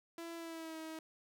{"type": "tone with pitch glide", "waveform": "sawtooth", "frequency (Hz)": [334.7, 318.8], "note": ["E4", "D#4"], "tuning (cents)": [26, 42], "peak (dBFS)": -40, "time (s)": [0.18, 0.99], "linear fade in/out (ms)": 2, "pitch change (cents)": -84, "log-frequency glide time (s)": [0.36, 0.78], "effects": []}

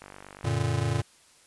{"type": "click train", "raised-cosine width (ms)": 0.5, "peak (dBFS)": -28, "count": 25, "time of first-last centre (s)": [0.02, 0.513], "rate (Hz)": 48.7}
{"type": "chord", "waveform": "square", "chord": "Gb augmented", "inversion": "none", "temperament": "just", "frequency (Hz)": [92.5, 115.62, 144.53], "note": ["Gb2", "Bb2", "D3"], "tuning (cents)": [0, -14, -27], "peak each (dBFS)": [-32, -28, -31], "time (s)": [0.44, 1.02], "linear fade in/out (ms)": 10}
{"effects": ["white hiss -58 dBFS RMS until 1.46 s", "resampled to 24000 Hz"]}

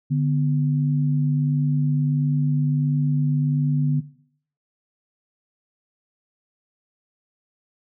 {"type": "tone pair together", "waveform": "sine", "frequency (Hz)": [146.83, 248.3], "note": ["D3", "B3"], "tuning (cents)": [0, 9], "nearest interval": "major sixth", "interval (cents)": 909, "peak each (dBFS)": [-18, -26], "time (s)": [0.1, 4.01], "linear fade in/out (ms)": 20, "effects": ["noise-tail reverb RT60 0.6 s tail -17 dB re dry"]}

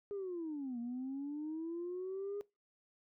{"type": "linear two-way sweep", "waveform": "sine", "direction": "down then up", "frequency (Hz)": [412.4, 233.1, 412.4], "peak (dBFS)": -37, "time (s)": [0.11, 2.41], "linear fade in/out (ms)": 0, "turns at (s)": 0.79, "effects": ["noise-tail reverb RT60 0.2 s tail -22 dB re dry", "tanh soft clip ceiling -35 dBFS"]}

